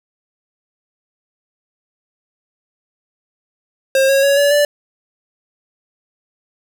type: tone with pitch steps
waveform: square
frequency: 535 / 546.9 / 559 / 571.4 / 584.1 Hz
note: C5 / C#5 / C#5 / D5 / D5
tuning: +38 / -23 / +14 / -48 / -10 cents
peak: -11 dBFS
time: 3.95-4.65 s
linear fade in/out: 2 ms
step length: 140 ms
effects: none